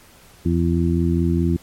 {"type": "harmonic tone", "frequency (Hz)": 84.7, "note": "E2", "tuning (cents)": 48, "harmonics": [1, 2, 3, 4], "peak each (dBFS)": [-20, -20, -23, -23], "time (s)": [0.45, 1.57], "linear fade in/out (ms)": 10, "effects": ["pink hiss -49 dBFS RMS until 1.62 s", "MP3 64 kbps"]}